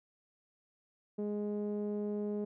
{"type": "tone with low-pass filter", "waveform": "sawtooth", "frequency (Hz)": 207.7, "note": "G#3", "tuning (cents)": 0, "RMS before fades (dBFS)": -36, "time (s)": [1.18, 2.45], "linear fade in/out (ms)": 10, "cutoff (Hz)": 450, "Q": 2.1, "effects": []}